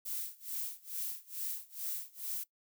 violet noise with tremolo, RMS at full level -37 dBFS, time 0.05-2.44 s, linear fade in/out 10 ms, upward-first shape sine, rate 2.3 Hz, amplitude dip 95%, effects noise-tail reverb RT60 0.1 s tail -19 dB re dry

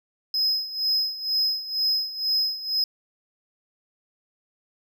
triangle tone with tremolo, 5090 Hz, D#8, 39 cents sharp, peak -18 dBFS, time 0.34-2.84 s, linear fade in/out 2 ms, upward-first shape sine, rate 2.1 Hz, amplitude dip 80%, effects none

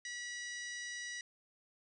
harmonic tone with a mistuned harmonic, 970 Hz, B5, 31 cents flat, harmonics 2 / 3 / 4 / 5 / 6 / 7 / 8 / 9, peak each -43 / -54 / -51 / -53 / -48 / -61 / -59 / -62 dBFS, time 0.05-1.21 s, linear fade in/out 2 ms, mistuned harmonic 8, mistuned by +64 cents, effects none

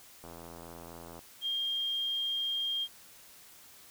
click train, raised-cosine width 1 ms, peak -33 dBFS, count 81, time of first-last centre 0.24-1.191 s, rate 84.1 Hz
sine tone, 3213 Hz, G7, 42 cents sharp, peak -30 dBFS, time 1.41-2.88 s, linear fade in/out 50 ms
effects white hiss -55 dBFS RMS until 3.9 s

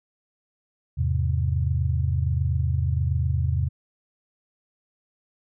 sine chord, E augmented, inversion none, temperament equal, 82.41 / 103.83 / 130.81 Hz, E2 / G#2 / B#2, 0 / 0 / 0 cents, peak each -23 / -28 / -25 dBFS, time 0.97-3.69 s, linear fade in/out 20 ms, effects none

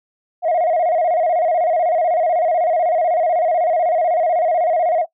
sine tone with vibrato, 676 Hz, E5, 43 cents sharp, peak -12 dBFS, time 0.42-5.06 s, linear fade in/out 50 ms, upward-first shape square, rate 16 Hz, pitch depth 99 cents each way, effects noise-tail reverb RT60 0.1 s tail -19 dB re dry + tanh soft clip ceiling -11 dBFS

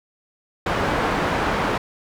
white low-pass noise, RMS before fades -22 dBFS, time 0.66-1.78 s, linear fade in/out 5 ms, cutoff 1200 Hz, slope 12 dB/octave, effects none

